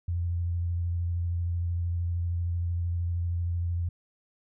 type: tone with vibrato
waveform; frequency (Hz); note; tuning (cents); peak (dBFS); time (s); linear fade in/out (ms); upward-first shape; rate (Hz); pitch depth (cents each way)
sine; 86.3; F2; -20; -26; 0.08-3.89; 5; triangle; 13; 25
effects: none

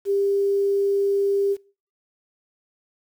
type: tone with quantisation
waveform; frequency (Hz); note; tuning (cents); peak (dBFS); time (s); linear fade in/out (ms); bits
sine; 398.2; G4; +27; -18; 0.05-1.57; 50; 8
effects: noise-tail reverb RT60 0.4 s tail -23 dB re dry

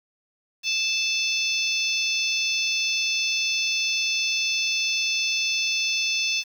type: harmonic tone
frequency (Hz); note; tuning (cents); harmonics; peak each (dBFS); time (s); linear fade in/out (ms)
877; A5; -6; 3 / 4 / 5 / 6 / 7; -25 / -29 / -32 / -29 / -31; 0.63-6.44; 50
effects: 8-bit

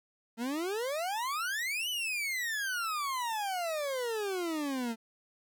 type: exponential two-way sweep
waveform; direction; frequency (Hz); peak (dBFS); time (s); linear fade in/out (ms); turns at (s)
40% pulse; up then down; 221 to 3046 to 221; -31; 0.37-4.96; 50; 1.89
effects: 12-bit

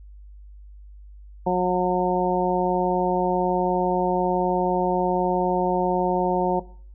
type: harmonic tone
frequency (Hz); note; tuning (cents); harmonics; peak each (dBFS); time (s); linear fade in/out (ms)
181.2; F#3; -36; 1 / 2 / 3 / 4 / 5; -25 / -25 / -25 / -25 / -25; 1.46-6.6; 10
effects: noise-tail reverb RT60 0.5 s tail -19 dB re dry + added 50 Hz sine -41 dBFS peak until 6.94 s

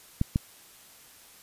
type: clicks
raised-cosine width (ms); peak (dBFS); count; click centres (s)
5; -11; 2; 0.214 / 0.359
effects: white hiss -53 dBFS RMS until 1.42 s + resampled to 32000 Hz

